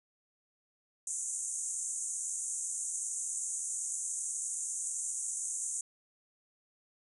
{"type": "band-pass noise", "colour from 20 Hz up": "pink", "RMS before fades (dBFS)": -37, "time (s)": [1.07, 5.81], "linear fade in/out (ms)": 2, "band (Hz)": [6400, 9600], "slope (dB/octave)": 96, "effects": []}